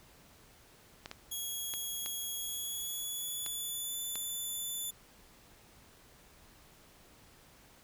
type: clicks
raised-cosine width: 0.2 ms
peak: -24 dBFS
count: 6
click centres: 1.059 / 1.114 / 1.738 / 2.061 / 3.463 / 4.156 s
type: tone with pitch glide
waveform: 5% pulse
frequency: 3322 to 3503 Hz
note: G#7 to A7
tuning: 0 to -8 cents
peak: -29 dBFS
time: 1.31-4.91 s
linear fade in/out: 10 ms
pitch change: +92 cents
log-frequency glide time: 2.36-4 s
effects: pink hiss -60 dBFS RMS until 7.83 s